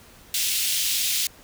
pink high-pass noise, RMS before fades -24 dBFS, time 0.34-1.27 s, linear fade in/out 2 ms, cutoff 2800 Hz, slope 24 dB/octave, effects pink hiss -50 dBFS RMS until 1.43 s

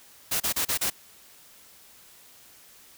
white noise bursts, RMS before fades -26 dBFS, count 5, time 0.31-0.902 s, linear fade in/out 10 ms, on 92 ms, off 33 ms, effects white hiss -53 dBFS RMS until 2.97 s

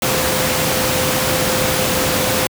sine tone in noise, 516 Hz, C5, 24 cents flat, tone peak -22 dBFS, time 0.02-2.47 s, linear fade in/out 2 ms, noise pink, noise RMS -17 dBFS, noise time 0.02-2.47 s, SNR -8 dB, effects high-pass 100 Hz 12 dB/octave

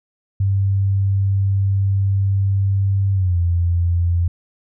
sine tone with pitch glide, 98 to 86.31 Hz, G2 to F2, 0 to -20 cents, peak -14 dBFS, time 0.4-4.28 s, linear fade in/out 5 ms, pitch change -220 cents, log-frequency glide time 3.13-3.38 s, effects none

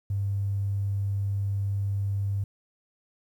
triangle tone, 99.5 Hz, G2, 26 cents sharp, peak -21 dBFS, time 0.1-2.44 s, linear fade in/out 5 ms, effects tanh soft clip ceiling -23 dBFS + 10-bit

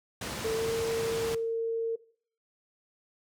pink low-pass noise, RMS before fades -36 dBFS, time 0.21-1.35 s, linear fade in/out 5 ms, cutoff 10000 Hz, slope 12 dB/octave
sine tone with pitch glide, 445.9 to 455.8 Hz, A4 to A#4, +23 to -39 cents, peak -27 dBFS, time 0.44-1.96 s, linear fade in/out 10 ms, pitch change +38 cents, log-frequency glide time 0.55-0.72 s
effects noise-tail reverb RT60 0.5 s tail -19 dB re dry + high-pass 80 Hz 12 dB/octave

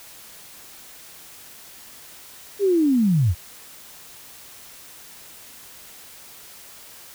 sine linear sweep, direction down, 415.3 to 72.9 Hz, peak -15 dBFS, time 2.59-3.35 s, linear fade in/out 50 ms, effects white hiss -44 dBFS RMS until 7.14 s

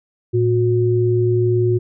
sine tone pair together, 113.49 / 362.2 Hz, A#2 / F#4, -46 / -37 cents, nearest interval octave + minor sixth, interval 2009 cents, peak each -16 dBFS, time 0.33-1.79 s, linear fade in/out 20 ms, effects none

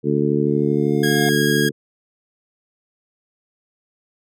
harmonic tone, 72.8 Hz, D2, 15 cents flat, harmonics 2 / 3 / 4 / 5 / 6, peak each -22 / -22 / -22 / -22 / -22 dBFS, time 0.03-1.72 s, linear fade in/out 50 ms
square tone with exponential growth, 711 Hz, F5, 31 cents sharp, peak -23 dBFS, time 0.46-1.29 s, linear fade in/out 1 ms, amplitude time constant 180 ms
sawtooth tone with vibrato, 1641 Hz, G#6, 21 cents flat, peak -17 dBFS, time 1.03-1.69 s, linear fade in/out 5 ms, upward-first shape sine, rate 20 Hz, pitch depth 13 cents each way
effects none

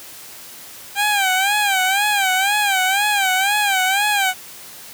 15% pulse tone with vibrato, 790 Hz, G5, 13 cents sharp, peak -9 dBFS, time 0.95-4.34 s, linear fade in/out 50 ms, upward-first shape sine, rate 2 Hz, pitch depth 110 cents each way, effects white hiss -38 dBFS RMS until 4.93 s + high-pass 80 Hz 12 dB/octave

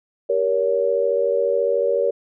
sine chord, G diminished, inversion none, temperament just, 392 / 470.4 / 564.5 Hz, G4 / Bb4 / Db5, 0 / +16 / +31 cents, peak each -25 / -20 / -20 dBFS, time 0.29-2.11 s, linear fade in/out 10 ms, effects none

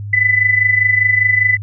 sine tone with amplitude modulation, 2000 Hz, B6, 21 cents sharp, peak -7 dBFS, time 0.13-1.57 s, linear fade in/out 5 ms, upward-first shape sine, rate 25 Hz, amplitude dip 70%, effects added 102 Hz sine -23 dBFS peak until 1.62 s

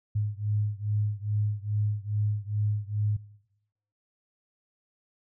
sine beating tone pair, 103.83 / 106.23 Hz, G#2 / G#2, 0 / +40 cents, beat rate 2.4 Hz, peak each -29 dBFS, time 0.15-3.17 s, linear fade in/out 10 ms, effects noise-tail reverb RT60 0.9 s tail -21 dB re dry

